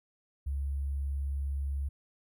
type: tone with sample-and-hold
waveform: sine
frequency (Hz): 69.4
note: C#2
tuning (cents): +3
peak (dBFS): -30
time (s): 0.46-1.89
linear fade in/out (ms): 10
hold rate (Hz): 11025
effects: none